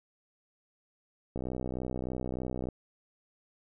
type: click train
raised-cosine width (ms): 2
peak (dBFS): -22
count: 85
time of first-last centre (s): 1.36-2.687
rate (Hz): 63.3
effects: none